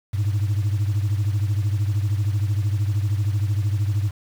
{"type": "beating tone pair", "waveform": "sine", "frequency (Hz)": [100, 113], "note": ["G2", "A2"], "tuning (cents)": [35, 47], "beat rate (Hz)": 13, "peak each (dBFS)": [-18, -23], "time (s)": [0.13, 4.11], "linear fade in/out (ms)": 20, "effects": ["tanh soft clip ceiling -16 dBFS", "7-bit"]}